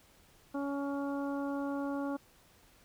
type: harmonic tone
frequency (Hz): 280.6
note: C#4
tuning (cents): +21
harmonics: 1 / 2 / 3 / 4 / 5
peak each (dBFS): -34 / -40 / -44 / -46 / -48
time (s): 0.54-2.17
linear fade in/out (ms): 10
effects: pink hiss -63 dBFS RMS until 2.84 s

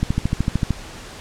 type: click train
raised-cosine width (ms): 5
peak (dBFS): -6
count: 10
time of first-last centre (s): 0.03-0.707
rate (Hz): 13.3
effects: pink hiss -37 dBFS RMS until 1.2 s + low-pass 8000 Hz 12 dB/octave

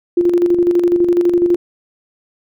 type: tone with tremolo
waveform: sine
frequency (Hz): 349.2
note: F4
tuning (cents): 0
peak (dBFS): -8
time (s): 0.17-1.56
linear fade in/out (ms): 5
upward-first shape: square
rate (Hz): 12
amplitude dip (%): 50
effects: none

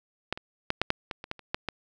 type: clicks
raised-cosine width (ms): 0.3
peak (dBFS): -11 / -23 / -9 / -7 / -7 / -17 / -23 / -16 / -30 / -11 / -14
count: 11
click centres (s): 0.326 / 0.375 / 0.704 / 0.816 / 0.904 / 1.112 / 1.241 / 1.314 / 1.393 / 1.545 / 1.687
effects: none

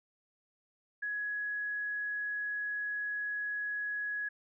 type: tone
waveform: sine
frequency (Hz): 1676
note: G#6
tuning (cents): +15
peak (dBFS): -33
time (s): 1.02-4.29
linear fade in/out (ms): 10
effects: none

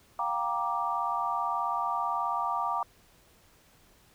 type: chord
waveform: sine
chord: G minor seventh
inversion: third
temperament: just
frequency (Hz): 705.6 / 784 / 940.8 / 1176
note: F5 / G5 / Bb5 / D6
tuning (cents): +18 / 0 / +16 / +2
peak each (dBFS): -35 / -35 / -32 / -31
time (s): 0.19-2.83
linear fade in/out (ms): 2
effects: pink hiss -61 dBFS RMS until 4.14 s

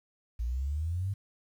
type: exponential sweep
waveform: sine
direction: up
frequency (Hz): 55.9 to 101.7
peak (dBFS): -29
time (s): 0.39-1.14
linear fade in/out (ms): 10
effects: 10-bit

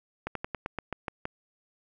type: slowing click train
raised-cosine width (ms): 0.5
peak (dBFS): -17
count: 9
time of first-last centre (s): 0.27-1.254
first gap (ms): 83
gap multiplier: 1.11
effects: none

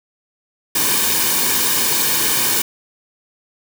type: noise with comb filter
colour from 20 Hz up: white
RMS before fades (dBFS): -17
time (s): 0.75-2.62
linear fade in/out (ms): 5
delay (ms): 1.5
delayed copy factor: -0.65
effects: none

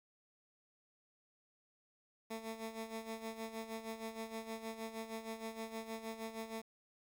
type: tone with tremolo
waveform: 15% pulse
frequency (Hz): 223.6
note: A3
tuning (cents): +28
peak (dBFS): -34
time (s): 2.3-6.62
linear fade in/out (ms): 10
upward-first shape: sine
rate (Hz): 6.4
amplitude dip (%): 70
effects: 11-bit

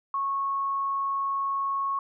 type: tone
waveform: sine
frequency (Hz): 1100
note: C#6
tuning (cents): -14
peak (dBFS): -25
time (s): 0.14-1.99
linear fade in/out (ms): 2
effects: none

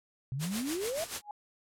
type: exponential sweep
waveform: sine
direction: up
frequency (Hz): 123.47 to 685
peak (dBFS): -32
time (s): 0.32-1.04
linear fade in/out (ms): 0
type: noise with tremolo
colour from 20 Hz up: white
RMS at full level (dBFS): -35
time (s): 0.39-1.22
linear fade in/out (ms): 50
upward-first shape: sine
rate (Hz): 6.9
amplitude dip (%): 70
type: tone with exponential growth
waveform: sine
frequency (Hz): 830.6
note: G#5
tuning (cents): 0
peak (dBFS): -34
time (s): 1.2-1.31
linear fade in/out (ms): 2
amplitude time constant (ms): 22
effects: low-pass 11000 Hz 12 dB/octave

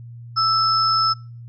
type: tone pair together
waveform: sine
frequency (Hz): 1318.5 / 5224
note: E6 / E8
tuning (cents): 0 / -17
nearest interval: 2 octaves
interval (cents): 2383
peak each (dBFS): -17 / -20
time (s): 0.36-1.14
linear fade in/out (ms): 20
effects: noise-tail reverb RT60 0.4 s tail -26 dB re dry + added 118 Hz sine -35 dBFS peak until 1.48 s

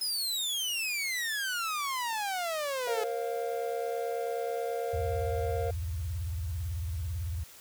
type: exponential sweep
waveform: sawtooth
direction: down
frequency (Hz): 5150 to 422.5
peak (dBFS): -27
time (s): 0.01-3.04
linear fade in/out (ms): 5
type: chord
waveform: triangle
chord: Bb suspended second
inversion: none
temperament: equal with one note detuned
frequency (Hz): 466.2 / 535.5 / 698.5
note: Bb4 / C5 / F5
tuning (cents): 0 / +40 / 0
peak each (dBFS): -31 / -35 / -34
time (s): 2.87-5.71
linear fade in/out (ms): 5
type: tone with vibrato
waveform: sine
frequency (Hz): 83.1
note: E2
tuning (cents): +15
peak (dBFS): -31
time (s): 4.93-7.44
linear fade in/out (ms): 10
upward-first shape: sine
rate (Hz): 18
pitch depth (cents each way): 290
effects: white hiss -52 dBFS RMS until 7.6 s

